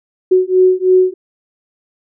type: beating tone pair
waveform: sine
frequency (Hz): 368.7 / 371.8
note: F#4 / F#4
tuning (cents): -6 / +8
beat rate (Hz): 3.1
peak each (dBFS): -11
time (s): 0.31-1.14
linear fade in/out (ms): 10
effects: none